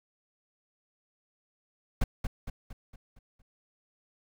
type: noise with echo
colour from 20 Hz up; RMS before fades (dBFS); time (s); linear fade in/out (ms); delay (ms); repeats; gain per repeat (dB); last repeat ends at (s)
brown; -24; 2.01-2.04; 5; 230; 6; -6; 3.42
effects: none